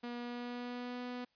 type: tone with pitch glide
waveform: sawtooth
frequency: 240.6 to 246.9 Hz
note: B3 to B3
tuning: -45 to 0 cents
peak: -36 dBFS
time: 0.03-1.25 s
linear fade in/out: 10 ms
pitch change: +45 cents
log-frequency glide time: 0.16-1.01 s
effects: white hiss -75 dBFS RMS until 1.35 s + resampled to 11025 Hz